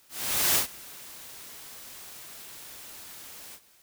white noise with ADSR envelope, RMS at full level -22 dBFS, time 0.09-3.6 s, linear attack 470 ms, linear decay 110 ms, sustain -23 dB, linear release 59 ms, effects white hiss -60 dBFS RMS until 3.82 s

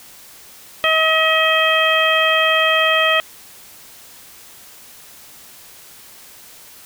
harmonic tone, 637 Hz, D#5, 41 cents sharp, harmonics 1 / 2 / 3 / 4 / 5, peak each -19 / -19 / -19 / -19 / -19 dBFS, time 0.84-3.2 s, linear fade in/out 0 ms, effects white hiss -42 dBFS RMS until 6.85 s

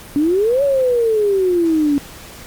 sine exponential two-way sweep, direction up then down, 280.6 to 571 to 280.6 Hz, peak -12 dBFS, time 0.16-1.98 s, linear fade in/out 0 ms, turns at 0.63 s, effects pink hiss -37 dBFS RMS until 2.46 s + Opus 48 kbps

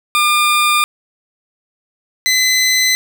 20% pulse tone pair in turn, 1204 / 2025 Hz, D6 / B6, +43 / +43 cents, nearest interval major sixth, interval 900 cents, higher second, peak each -6 dBFS, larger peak neither, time 0.15-0.84 / 2.26-2.95 s, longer neither, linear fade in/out 0 ms, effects none

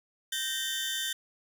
sawtooth tone cluster, 1559 / 1847 / 3078 / 3550 Hz, G6 / A#6 / G7 / A7, -10 / -16 / -32 / +15 cents, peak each -35 / -35 / -33 / -31 dBFS, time 0.32-1.13 s, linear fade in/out 5 ms, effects none

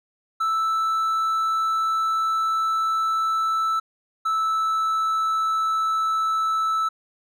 triangle tone pair in turn, 1318.5 / 1312.5 Hz, E6 / E6, 0 / -8 cents, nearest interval unison, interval 8 cents, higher first, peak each -18 dBFS, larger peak neither, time 0.4-3.8 / 4.25-6.89 s, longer first, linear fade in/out 10 ms, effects none

